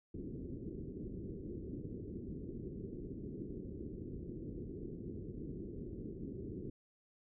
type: low-pass noise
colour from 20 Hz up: white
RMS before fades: -45 dBFS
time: 0.14-6.7 s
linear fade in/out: 5 ms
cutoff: 400 Hz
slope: 48 dB/octave
effects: none